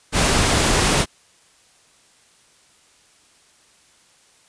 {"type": "noise", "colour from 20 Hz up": "pink", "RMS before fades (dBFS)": -17, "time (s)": [0.12, 1.06], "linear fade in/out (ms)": 50, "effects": ["white hiss -55 dBFS RMS until 4.48 s", "resampled to 22050 Hz"]}